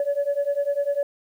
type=beating tone pair; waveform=sine; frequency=564 / 574 Hz; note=C#5 / D5; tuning=+30 / -40 cents; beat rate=10 Hz; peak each=-23 dBFS; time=0-1.03 s; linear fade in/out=2 ms; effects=tanh soft clip ceiling -16 dBFS + 9-bit